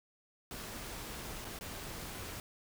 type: noise with dropouts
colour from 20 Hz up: pink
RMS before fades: -44 dBFS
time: 0.51-2.4 s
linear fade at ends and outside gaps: 1 ms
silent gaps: 1.446-1.45 / 1.589-1.61 s
effects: none